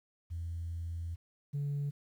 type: tone pair in turn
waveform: sine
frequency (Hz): 84.2 / 143.09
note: E2 / D3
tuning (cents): +37 / -45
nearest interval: major sixth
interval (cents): 918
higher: second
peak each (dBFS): -35 / -30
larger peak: second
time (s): 0.3-1.16 / 1.53-1.91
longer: first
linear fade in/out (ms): 20
effects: tanh soft clip ceiling -30 dBFS + 11-bit